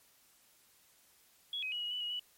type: tone with pitch steps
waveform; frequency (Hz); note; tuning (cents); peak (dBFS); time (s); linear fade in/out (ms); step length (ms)
sine; 3353 / 2527 / 2916 / 2897 / 2973 / 2895 / 2952; G#7 / D#7 / F#7 / F#7 / F#7 / F#7 / F#7; +16 / +26 / -26 / -37 / +8 / -38 / -5; -35; 1.53-2.195; 2; 95
effects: white hiss -66 dBFS RMS until 2.37 s + MP3 64 kbps